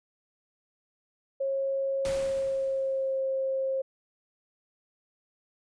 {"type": "tone with pitch glide", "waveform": "sine", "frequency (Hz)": [543, 533.4], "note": ["C#5", "C5"], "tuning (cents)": [-36, 33], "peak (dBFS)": -26, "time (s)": [1.4, 3.82], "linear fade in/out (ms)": 10, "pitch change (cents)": -31, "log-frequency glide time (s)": [2.08, 3.18]}
{"type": "noise with exponential decay", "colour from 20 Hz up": "pink", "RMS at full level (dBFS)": -36, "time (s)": [2.05, 3.2], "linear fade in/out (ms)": 1, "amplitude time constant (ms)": 250}
{"effects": ["resampled to 22050 Hz"]}